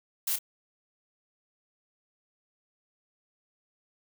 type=noise with echo; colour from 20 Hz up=blue; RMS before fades=-29 dBFS; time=0.27-0.36 s; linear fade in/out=5 ms; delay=29 ms; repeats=1; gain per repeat=-9 dB; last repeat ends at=0.389 s; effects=none